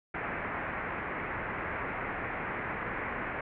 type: low-pass noise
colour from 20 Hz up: white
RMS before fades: -36 dBFS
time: 0.14-3.41 s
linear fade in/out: 5 ms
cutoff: 2200 Hz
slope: 48 dB/octave
effects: none